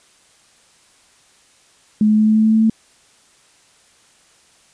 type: tone with pitch steps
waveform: sine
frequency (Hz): 213 / 214.2 / 215.5 / 216.7 / 218 / 219.2 / 220.5 / 221.8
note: G#3 / A3 / A3 / A3 / A3 / A3 / A3 / A3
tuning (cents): +44 / -46 / -36 / -26 / -16 / -6 / +4 / +14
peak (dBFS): -10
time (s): 2.01-2.698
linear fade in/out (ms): 2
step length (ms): 86
effects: white hiss -53 dBFS RMS until 4.73 s + resampled to 22050 Hz